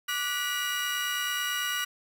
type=tone cluster; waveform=35% pulse; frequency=1171 / 1471 / 1952 / 2873 Hz; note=D6 / F#6 / B6 / F7; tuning=-5 / -11 / -21 / +48 cents; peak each=-35 / -31 / -33 / -31 dBFS; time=0.08-1.85 s; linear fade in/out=10 ms; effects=none